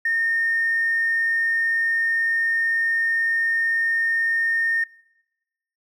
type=tone with tanh clipping; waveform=triangle; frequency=1829 Hz; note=A#6; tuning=33 cents flat; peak=-18 dBFS; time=0.05-4.84 s; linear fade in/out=5 ms; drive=1 dB; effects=noise-tail reverb RT60 1.0 s tail -23 dB re dry